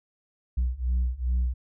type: beating tone pair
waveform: sine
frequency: 60.6 / 63.1 Hz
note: B1 / B1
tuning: -32 / +38 cents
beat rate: 2.5 Hz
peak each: -25 / -24 dBFS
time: 0.57-1.54 s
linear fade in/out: 10 ms
effects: tanh soft clip ceiling -20 dBFS